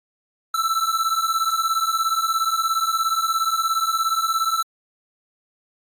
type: beating tone pair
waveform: square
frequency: 1318.5 / 1335.5 Hz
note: E6 / E6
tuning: 0 / +22 cents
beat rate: 17 Hz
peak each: -23 dBFS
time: 0.54-4.63 s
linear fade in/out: 5 ms
effects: AAC 64 kbps